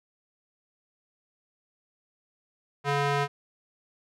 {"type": "tone with band-pass filter", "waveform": "square", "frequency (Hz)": 142.4, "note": "C#3", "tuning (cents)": 47, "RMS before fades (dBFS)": -26, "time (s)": [2.84, 3.28], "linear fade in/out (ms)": 50, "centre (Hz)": 1200, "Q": 0.63, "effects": []}